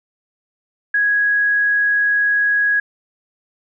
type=tone; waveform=sine; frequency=1661.2 Hz; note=G#6; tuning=in tune; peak=-13 dBFS; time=0.94-2.8 s; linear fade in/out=5 ms; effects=none